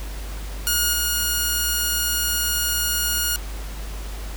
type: tone with level steps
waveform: 5% pulse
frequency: 1436 Hz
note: F6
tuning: 48 cents sharp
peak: -7 / -9 dBFS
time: 0.67-3.36 s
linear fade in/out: 0 ms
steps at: 0.93 s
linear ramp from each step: 2 ms
effects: added 50 Hz sine -29 dBFS peak until 4.36 s + pink hiss -39 dBFS RMS until 4.36 s